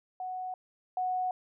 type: tone pair in turn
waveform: sine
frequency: 740 / 736.9 Hz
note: F#5 / F#5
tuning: 0 / -7 cents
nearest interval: unison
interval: 7 cents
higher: first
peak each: -34 / -28 dBFS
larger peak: second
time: 0.2-0.54 / 0.97-1.31 s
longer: neither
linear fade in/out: 2 ms
effects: none